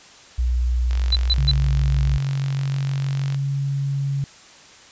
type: tone with vibrato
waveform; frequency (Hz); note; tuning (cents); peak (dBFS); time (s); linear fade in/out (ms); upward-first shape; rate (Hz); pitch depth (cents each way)
sine; 61.1; B1; -18; -17; 0.38-2.18; 10; square; 17; 9
type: click train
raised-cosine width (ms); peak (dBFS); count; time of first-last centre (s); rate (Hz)
0.2; -17; 114; 0.91-3.345; 46.4
type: tone bursts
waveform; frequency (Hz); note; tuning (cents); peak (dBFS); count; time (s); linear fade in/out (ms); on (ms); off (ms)
sine; 4000; B7; +21; -16; 3; 1.12-1.514; 5; 38; 140
type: tone with pitch glide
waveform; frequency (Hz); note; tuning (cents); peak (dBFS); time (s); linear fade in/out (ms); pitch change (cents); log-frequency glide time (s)
sine; 136.8 to 138.71; C#3 to C#3; -23 to +1; -20; 1.38-4.24; 0; +24; 3.16-3.5
effects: white hiss -46 dBFS RMS until 4.91 s + resampled to 16000 Hz